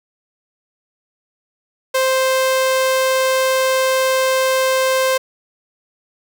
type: tone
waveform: sawtooth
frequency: 523.3 Hz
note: C5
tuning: in tune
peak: -10 dBFS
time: 1.94-5.18 s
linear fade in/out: 10 ms
effects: none